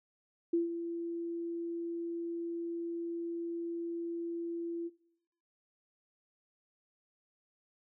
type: tone with ADSR envelope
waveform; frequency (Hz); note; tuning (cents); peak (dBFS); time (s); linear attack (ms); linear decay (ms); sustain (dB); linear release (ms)
sine; 338.4; E4; +45; -25; 0.53-4.9; 7; 140; -10; 35
effects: noise-tail reverb RT60 0.8 s tail -20 dB re dry